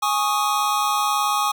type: chord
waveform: square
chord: Ab suspended fourth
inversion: none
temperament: just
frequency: 830.6 / 1107.5 / 1245.9 Hz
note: Ab5 / Db6 / Eb6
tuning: 0 / -2 / +2 cents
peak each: -24 dBFS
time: 0.02-1.52 s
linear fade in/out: 10 ms
effects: none